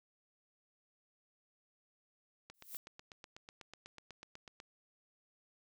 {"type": "click train", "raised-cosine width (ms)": 0.2, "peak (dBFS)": -33, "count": 18, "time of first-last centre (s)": [2.5, 4.601], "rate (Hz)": 8.09}
{"type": "noise with exponential growth", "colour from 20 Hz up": "violet", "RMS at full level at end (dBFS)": -41, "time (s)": [2.54, 2.77], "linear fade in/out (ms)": 1, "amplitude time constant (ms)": 48}
{"effects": []}